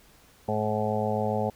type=harmonic tone; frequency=107.1 Hz; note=A2; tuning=46 cents flat; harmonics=1 / 2 / 4 / 5 / 6 / 7 / 8; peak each=-32 / -31 / -32 / -31 / -34 / -32 / -35 dBFS; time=0.48-1.5 s; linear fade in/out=5 ms; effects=pink hiss -57 dBFS RMS until 1.55 s